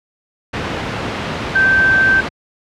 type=tone in noise; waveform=sine; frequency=1556 Hz; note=G6; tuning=13 cents flat; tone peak=-9 dBFS; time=1.55-2.21 s; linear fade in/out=10 ms; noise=pink; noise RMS=-20 dBFS; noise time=0.53-2.29 s; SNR=+8 dB; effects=high-pass 80 Hz 12 dB/octave + low-pass 3000 Hz 12 dB/octave